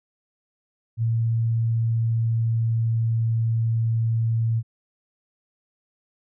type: tone with pitch glide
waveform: sine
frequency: 114.5 to 113.84 Hz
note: A#2 to A#2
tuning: -31 to -41 cents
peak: -19 dBFS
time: 0.97-4.63 s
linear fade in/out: 50 ms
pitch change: -10 cents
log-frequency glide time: 1.51-3.38 s
effects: none